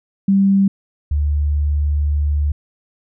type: tone pair in turn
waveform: sine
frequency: 196 / 73.42 Hz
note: G3 / D2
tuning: 0 / 0 cents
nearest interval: octave + perfect fourth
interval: 1700 cents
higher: first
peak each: -10 / -14 dBFS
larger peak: first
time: 0.28-0.68 / 1.11-2.52 s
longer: second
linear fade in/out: 5 ms
effects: none